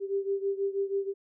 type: beating tone pair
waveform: sine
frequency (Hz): 392.8 / 399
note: G4 / G4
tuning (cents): +4 / +31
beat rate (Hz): 6.2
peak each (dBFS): -29 / -32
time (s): 0-1.14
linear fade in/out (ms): 50
effects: none